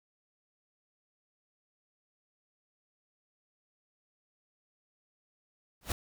pink noise with exponential growth, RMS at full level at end -28 dBFS, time 5.81-5.92 s, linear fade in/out 2 ms, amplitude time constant 22 ms, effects none

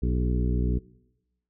harmonic tone with a mistuned harmonic, 61.2 Hz, B1, 15 cents flat, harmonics 1 / 2 / 3 / 4 / 5 / 6 / 7, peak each -24 / -30 / -31 / -34 / -36 / -39 / -39 dBFS, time 0.02-0.79 s, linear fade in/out 10 ms, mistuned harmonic 6, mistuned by +31 cents, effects noise-tail reverb RT60 1.0 s tail -22 dB re dry

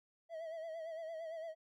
triangle tone with vibrato, 650 Hz, E5, 24 cents flat, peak -40 dBFS, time 0.29-1.55 s, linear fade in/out 50 ms, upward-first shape sine, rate 8.8 Hz, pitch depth 58 cents each way, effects none

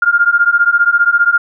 sine beating tone pair, 1400 / 1415 Hz, F6 / F6, +4 / +22 cents, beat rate 15 Hz, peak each -11 dBFS, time 0.02-1.38 s, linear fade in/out 5 ms, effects none

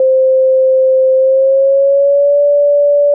sine tone with pitch glide, 523.3 to 577.3 Hz, C5 to D5, 0 to -30 cents, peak -6 dBFS, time 0-3.14 s, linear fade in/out 2 ms, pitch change +170 cents, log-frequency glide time 1.15-2.41 s, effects none

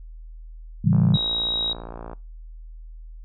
sine chord, A dominant seventh, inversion none, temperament equal with one note detuned, 110 / 138.59 / 164.81 / 198.39 Hz, A2 / C#3 / E3 / G3, 0 / 0 / 0 / +21 cents, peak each -21 / -20 / -19 / -22 dBFS, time 0.84-1.17 s, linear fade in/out 10 ms
click train, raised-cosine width 1 ms, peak -22 dBFS, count 70, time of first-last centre 0.93-2.132 s, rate 57.4 Hz
sine tone, 3814 Hz, A#7, 39 cents sharp, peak -22 dBFS, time 1.14-1.73 s, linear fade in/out 5 ms
effects noise-tail reverb RT60 0.3 s tail -23 dB re dry + added 40 Hz sine -37 dBFS peak until 3.24 s

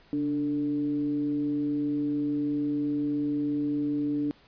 sine tone with frequency modulation, 292.2 Hz, D4, 9 cents flat, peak -25 dBFS, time 0.13-4.31 s, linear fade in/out 0 ms, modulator 155 Hz, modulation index 0.35, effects pink hiss -58 dBFS RMS until 4.47 s + resampled to 11025 Hz

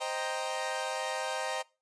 sawtooth chord, C minor seventh, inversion none, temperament equal, 523.3 / 622.3 / 784 / 932.3 Hz, C5 / Eb5 / G5 / Bb5, 0 / 0 / 0 / 0 cents, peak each -34 dBFS, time 0-1.63 s, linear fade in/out 20 ms, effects noise-tail reverb RT60 0.3 s tail -22 dB re dry + resampled to 22050 Hz

